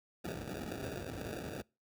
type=noise with sample-and-hold; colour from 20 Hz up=violet; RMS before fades=-41 dBFS; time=0.24-1.62 s; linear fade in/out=10 ms; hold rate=1050 Hz; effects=noise-tail reverb RT60 0.3 s tail -26 dB re dry + high-pass 60 Hz 12 dB/octave